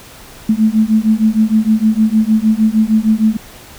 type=beating tone pair; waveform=sine; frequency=215.2 / 221.7 Hz; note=A3 / A3; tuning=-38 / +13 cents; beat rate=6.5 Hz; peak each=-12 dBFS; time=0.49-3.37 s; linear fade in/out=5 ms; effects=pink hiss -37 dBFS RMS until 3.78 s